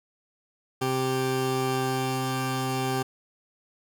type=tone pair together; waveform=20% pulse; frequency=130.81 / 392 Hz; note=C3 / G4; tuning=0 / 0 cents; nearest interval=octave + perfect fifth; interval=1900 cents; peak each=-23 dBFS; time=0.81-3.03 s; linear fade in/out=10 ms; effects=none